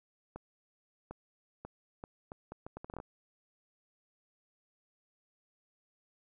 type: accelerating click train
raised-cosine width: 1 ms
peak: -29 dBFS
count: 14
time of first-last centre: 0.36-3.001 s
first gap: 750 ms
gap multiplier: 0.72
effects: none